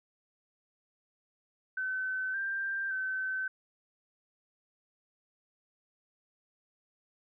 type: tone with pitch steps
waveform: sine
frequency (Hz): 1523 / 1581 / 1531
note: F#6 / G6 / G6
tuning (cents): +50 / +14 / -41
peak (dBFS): -31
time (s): 1.77-3.48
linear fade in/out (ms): 5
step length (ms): 570
effects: none